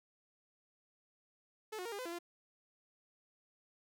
sawtooth tone with pitch steps, 433.4 / 363.2 / 465.2 / 404.9 / 507 / 339.1 / 346.3 Hz, A4 / F#4 / A#4 / G#4 / B4 / E4 / F4, -26 / -32 / -4 / -44 / +45 / +49 / -15 cents, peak -37 dBFS, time 1.72-2.189 s, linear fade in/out 10 ms, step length 67 ms, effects none

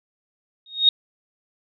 sine tone with exponential growth, 3729 Hz, A#7, in tune, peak -8 dBFS, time 0.66-0.89 s, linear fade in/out 2 ms, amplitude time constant 48 ms, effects none

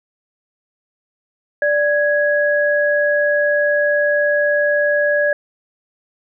sine tone pair together, 587.3 / 1664 Hz, D5 / G#6, 0 / +3 cents, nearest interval octave + tritone, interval 1803 cents, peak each -15 / -17 dBFS, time 1.62-5.33 s, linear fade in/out 2 ms, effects none

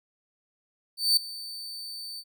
40% pulse tone with ADSR envelope, 4554 Hz, C#8, 46 cents sharp, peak -16 dBFS, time 0.97-2.24 s, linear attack 200 ms, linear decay 3 ms, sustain -19 dB, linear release 53 ms, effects none

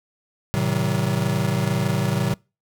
square chord, A diminished seventh, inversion none, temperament just, 110 / 132 / 158.4 / 190.08 Hz, A2 / C3 / Eb3 / Gb3, 0 / +16 / +31 / +47 cents, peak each -27 / -25 / -27 / -26 dBFS, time 0.54-2.34 s, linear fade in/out 0 ms, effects noise-tail reverb RT60 0.3 s tail -26 dB re dry

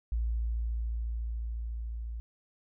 sine tone with level ramp, 57 Hz, A#1, 38 cents flat, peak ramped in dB -27 to -35 dBFS, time 0.12-2.2 s, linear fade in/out 0 ms, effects none

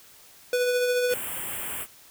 square tone with tremolo, 493.9 Hz, B4, in tune, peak -21 dBFS, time 0.53-1.14 s, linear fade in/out 2 ms, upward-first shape triangle, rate 14 Hz, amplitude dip 35%
white band-stop noise, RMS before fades -33 dBFS, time 1.08-1.87 s, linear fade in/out 50 ms, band 3300 to 7600 Hz, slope 96 dB/octave
effects white hiss -52 dBFS RMS until 2.1 s

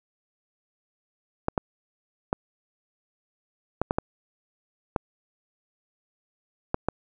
clicks, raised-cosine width 1 ms, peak -9 dBFS, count 9, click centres 1.484 / 1.578 / 2.329 / 3.816 / 3.909 / 3.985 / 4.962 / 6.744 / 6.886 s, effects none

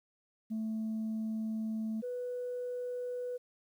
sine tone pair in turn, 220 / 493.9 Hz, A3 / B4, 0 / 0 cents, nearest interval octave + major second, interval 1400 cents, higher second, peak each -31 / -34 dBFS, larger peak first, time 0.5-2.02 / 2.02-3.38 s, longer first, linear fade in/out 20 ms, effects tanh soft clip ceiling -31 dBFS + 11-bit

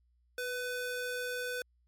square ring-modulated tone, 1000 Hz, B5, 21 cents sharp, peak -32 dBFS, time 0.38-1.62 s, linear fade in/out 2 ms, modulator 506 Hz, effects added 60 Hz sine -67 dBFS peak until 1.87 s + MP3 64 kbps

